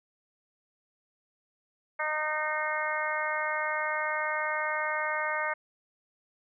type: harmonic tone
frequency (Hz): 306.7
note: D#4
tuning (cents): -25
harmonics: 2 / 3 / 4 / 5 / 6 / 7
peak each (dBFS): -35 / -35 / -35 / -35 / -35 / -35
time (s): 1.99-5.54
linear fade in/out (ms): 10
effects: none